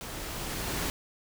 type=noise with level ramp; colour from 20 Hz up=pink; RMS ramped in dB=-40 to -31 dBFS; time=0.01-0.9 s; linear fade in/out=0 ms; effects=none